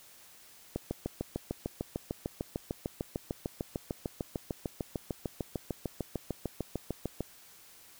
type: click train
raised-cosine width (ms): 2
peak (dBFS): -19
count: 44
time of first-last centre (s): 0.76-7.207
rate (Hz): 6.67
effects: white hiss -56 dBFS RMS until 7.99 s